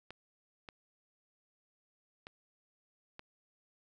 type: clicks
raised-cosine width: 0.3 ms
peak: -30 dBFS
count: 4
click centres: 0.106 / 0.688 / 2.269 / 3.194 s
effects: none